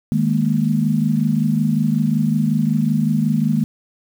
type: chord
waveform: sine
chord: D# suspended fourth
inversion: none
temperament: equal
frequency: 155.56 / 207.7 / 233.1 Hz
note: D#3 / G#3 / A#3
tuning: 0 / 0 / 0 cents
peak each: -19 dBFS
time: 0.12-3.64 s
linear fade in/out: 0 ms
effects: 7-bit